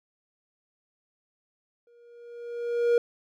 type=tone with exponential growth; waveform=triangle; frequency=474.4 Hz; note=A#4; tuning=30 cents sharp; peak=-15 dBFS; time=1.87-2.98 s; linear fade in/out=2 ms; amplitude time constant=240 ms; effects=none